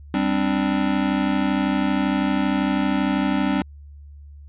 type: chord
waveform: square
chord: G suspended fourth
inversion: none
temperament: just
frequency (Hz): 196 / 261.3 / 294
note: G3 / C4 / D4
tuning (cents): 0 / -2 / +2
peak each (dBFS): -24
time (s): 0.14-3.62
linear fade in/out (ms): 2
effects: added 72 Hz sine -39 dBFS peak until 4.48 s + resampled to 8000 Hz